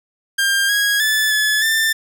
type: tone with pitch steps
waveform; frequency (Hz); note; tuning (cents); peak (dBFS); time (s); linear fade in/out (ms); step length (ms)
sawtooth; 1599 / 1649 / 1741 / 1718 / 1783; G6 / G#6 / A6 / A6 / A6; +34 / -13 / -19 / -42 / +22; -11; 0.38-1.93; 10; 310
effects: none